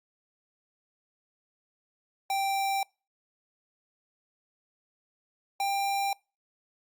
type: tone pair in turn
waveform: square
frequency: 784 / 792.7 Hz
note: G5 / G5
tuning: 0 / +19 cents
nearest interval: unison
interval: 19 cents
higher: second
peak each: -27 dBFS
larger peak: neither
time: 2.3-2.83 / 5.6-6.13 s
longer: neither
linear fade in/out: 2 ms
effects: noise-tail reverb RT60 0.3 s tail -26 dB re dry + Opus 48 kbps